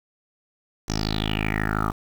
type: tone with low-pass filter sweep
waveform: 10% pulse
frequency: 53 Hz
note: G#1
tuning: 36 cents sharp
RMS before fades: -25 dBFS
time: 0.88-1.92 s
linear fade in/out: 10 ms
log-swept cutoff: 6100 to 1100 Hz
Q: 7.2
effects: 7-bit